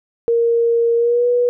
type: tone with pitch glide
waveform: sine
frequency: 466.2 to 486.8 Hz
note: A#4 to B4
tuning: 0 to -25 cents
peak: -12 dBFS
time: 0.28-1.49 s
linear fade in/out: 0 ms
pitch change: +75 cents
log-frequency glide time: 0.96-1.27 s
effects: none